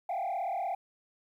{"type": "tone with frequency modulation", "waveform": "sine", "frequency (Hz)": 740, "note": "F#5", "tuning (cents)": 0, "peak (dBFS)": -28, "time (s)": [0.09, 0.75], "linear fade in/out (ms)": 5, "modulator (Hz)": 36.8, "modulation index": 1.8, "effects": ["tanh soft clip ceiling -29 dBFS", "11-bit"]}